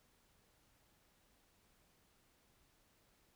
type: silence
effects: pink hiss -73 dBFS RMS until 3.35 s